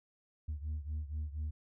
sine beating tone pair, 74.8 / 79 Hz, D2 / D#2, +32 / +27 cents, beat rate 4.2 Hz, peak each -36 / -39 dBFS, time 0.48-1.51 s, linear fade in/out 10 ms, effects tanh soft clip ceiling -33 dBFS

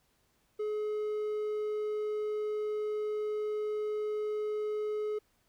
triangle tone, 424.1 Hz, G#4, 36 cents sharp, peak -29 dBFS, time 0.59-5.19 s, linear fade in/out 10 ms, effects pink hiss -72 dBFS RMS until 5.48 s

